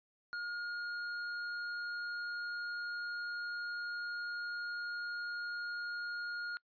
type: tone with tanh clipping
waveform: sine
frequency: 1426 Hz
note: F6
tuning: 36 cents sharp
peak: -39 dBFS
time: 0.33-6.57 s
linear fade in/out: 0 ms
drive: 11 dB
effects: noise-tail reverb RT60 0.1 s tail -25 dB re dry + resampled to 11025 Hz